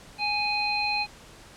harmonic tone, 830.6 Hz, G#5, in tune, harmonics 1 / 3 / 5, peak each -29 / -27 / -30 dBFS, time 0.18-1.07 s, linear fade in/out 50 ms, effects pink hiss -49 dBFS RMS until 1.56 s + low-pass 9000 Hz 12 dB/octave

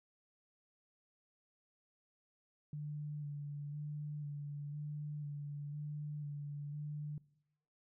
sine tone with vibrato, 146.83 Hz, D3, in tune, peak -40 dBFS, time 2.73-7.18 s, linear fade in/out 2 ms, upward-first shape square, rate 1 Hz, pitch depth 21 cents each way, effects noise-tail reverb RT60 0.8 s tail -21 dB re dry

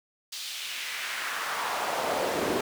brown noise with high-pass filter sweep, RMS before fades -31 dBFS, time 0.32-2.61 s, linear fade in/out 5 ms, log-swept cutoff 4200 to 350 Hz, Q 1.6, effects none

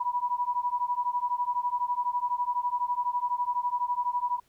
sine beating tone pair, 972 / 984 Hz, B5 / B5, -28 / -7 cents, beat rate 12 Hz, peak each -29 dBFS, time 0-4.4 s, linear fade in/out 10 ms, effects pink hiss -67 dBFS RMS until 4.48 s

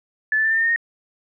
sine tone with pitch steps, 1736 / 1755.2 / 1774.5 / 1794.1 / 1813.9 / 1833.9 / 1854.2 Hz, A6 / A6 / A6 / A6 / A#6 / A#6 / A#6, -24 / -5 / +14 / +33 / -48 / -29 / -10 cents, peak -16 dBFS, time 0.32-0.761 s, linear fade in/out 2 ms, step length 63 ms, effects none

